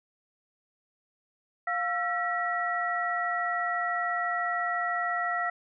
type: tone cluster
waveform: sine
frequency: 705 / 1343 / 1923 Hz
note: F5 / E6 / B6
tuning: +16 / +32 / -47 cents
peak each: -31 dBFS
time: 1.67-5.5 s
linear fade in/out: 5 ms
effects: none